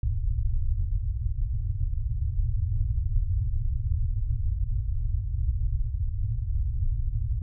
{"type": "low-pass noise", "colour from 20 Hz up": "pink", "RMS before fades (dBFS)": -26, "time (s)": [0.03, 7.42], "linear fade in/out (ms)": 2, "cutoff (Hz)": 120, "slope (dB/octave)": 96, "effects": []}